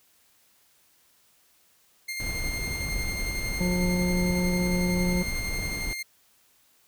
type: tone with tremolo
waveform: sawtooth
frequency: 2115 Hz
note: C7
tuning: 18 cents sharp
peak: -27 dBFS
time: 2.08-6.03 s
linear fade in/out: 10 ms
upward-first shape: square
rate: 11 Hz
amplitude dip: 25%
type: noise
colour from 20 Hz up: brown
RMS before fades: -32 dBFS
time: 2.2-5.93 s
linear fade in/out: 0 ms
type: harmonic tone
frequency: 179.2 Hz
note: F3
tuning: 45 cents sharp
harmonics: 1 / 2 / 3 / 5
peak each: -24 / -33 / -35 / -41 dBFS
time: 3.6-5.23 s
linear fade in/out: 10 ms
effects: white hiss -63 dBFS RMS until 6.87 s